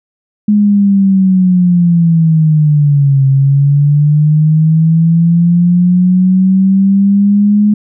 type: linear two-way sweep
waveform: sine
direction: down then up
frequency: 209.9 to 134.7 to 209.9 Hz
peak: -5 dBFS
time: 0.48-7.74 s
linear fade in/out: 5 ms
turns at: 3.26 s
effects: none